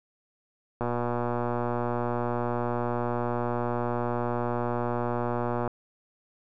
click train, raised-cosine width 1 ms, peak -15 dBFS, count 585, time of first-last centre 0.81-5.677 s, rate 120 Hz, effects none

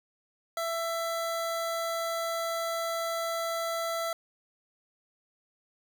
25% pulse tone, 666 Hz, E5, 18 cents sharp, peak -26 dBFS, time 0.57-4.13 s, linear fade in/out 2 ms, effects none

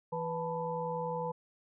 harmonic tone with a mistuned harmonic, 164.81 Hz, E3, in tune, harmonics 1 / 3 / 5 / 6, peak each -40 / -36 / -38 / -41 dBFS, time 0.12-1.32 s, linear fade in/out 10 ms, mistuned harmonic 5, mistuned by +110 cents, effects none

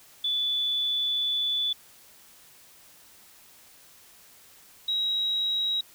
sine tone pair in turn, 3468 / 3837 Hz, A7 / A#7, -26 / +49 cents, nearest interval major second, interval 175 cents, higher second, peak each -24 dBFS, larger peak neither, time 0.24-1.73 / 4.88-5.81 s, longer first, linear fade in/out 5 ms, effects white hiss -54 dBFS RMS until 5.94 s

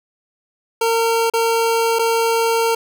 25% pulse tone with dropouts, 457.5 Hz, A#4, 32 cents flat, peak -11 dBFS, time 0.81-2.75 s, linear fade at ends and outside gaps 5 ms, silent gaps 1.3-1.336 / 1.988-1.992 s, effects none

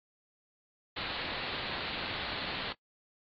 white low-pass noise, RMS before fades -38 dBFS, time 0.96-2.73 s, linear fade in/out 10 ms, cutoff 4400 Hz, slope 96 dB/octave, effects noise-tail reverb RT60 0.1 s tail -22 dB re dry + AAC 32 kbps

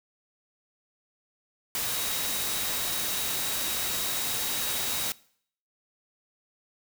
sine tone in noise, 3814 Hz, A#7, 39 cents sharp, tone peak -38 dBFS, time 1.86-5.1 s, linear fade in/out 0 ms, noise white, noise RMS -30 dBFS, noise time 1.75-5.12 s, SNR -11 dB, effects noise-tail reverb RT60 0.6 s tail -22 dB re dry

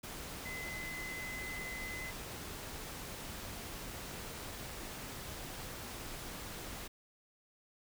sine tone in noise, 2035 Hz, C7, 49 cents flat, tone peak -42 dBFS, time 0.45-2.11 s, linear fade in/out 10 ms, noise pink, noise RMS -45 dBFS, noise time 0.03-6.88 s, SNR 0 dB, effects none

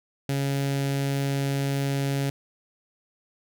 sawtooth tone with notch filter, 138.59 Hz, C#3, in tune, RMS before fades -26 dBFS, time 0.29-2.3 s, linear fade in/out 2 ms, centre 1100 Hz, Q 1.5, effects none

